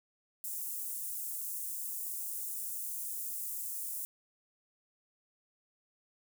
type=high-pass noise; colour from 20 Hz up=white; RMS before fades=-39 dBFS; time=0.44-4.05 s; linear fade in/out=0 ms; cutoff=8000 Hz; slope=24 dB/octave; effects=none